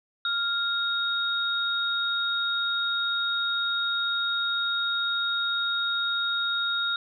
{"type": "tone pair together", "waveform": "sine", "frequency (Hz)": [1396.9, 3738], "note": ["F6", "A#7"], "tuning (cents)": [0, 4], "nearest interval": "octave + perfect fourth", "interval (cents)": 1704, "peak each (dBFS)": -27, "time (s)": [0.25, 6.96], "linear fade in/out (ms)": 2, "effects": []}